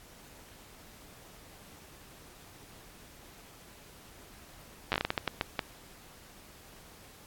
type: slowing click train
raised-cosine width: 0.3 ms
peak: -12 dBFS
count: 12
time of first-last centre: 4.92-5.592 s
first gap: 9 ms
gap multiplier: 1.35
effects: pink hiss -54 dBFS RMS until 7.26 s + AAC 64 kbps